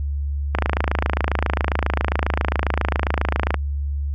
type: click train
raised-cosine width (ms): 0.5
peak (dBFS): -4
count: 83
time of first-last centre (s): 0.55-3.543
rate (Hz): 27.4
effects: added 71 Hz sine -21 dBFS peak until 4.14 s